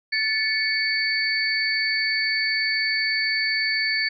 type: tone cluster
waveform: sine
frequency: 1748 / 2227 / 4516 Hz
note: A6 / C#7 / C#8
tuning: -12 / +7 / +31 cents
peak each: -25 dBFS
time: 0.12-4.09 s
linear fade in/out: 10 ms
effects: none